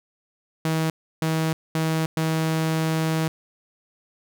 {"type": "tone bursts at uneven times", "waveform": "sawtooth", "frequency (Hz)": 160, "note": "D#3", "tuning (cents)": 49, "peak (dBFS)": -17, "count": 4, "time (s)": [[0.65, 0.9], [1.22, 1.53], [1.75, 2.06], [2.17, 3.28]], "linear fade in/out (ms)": 2, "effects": []}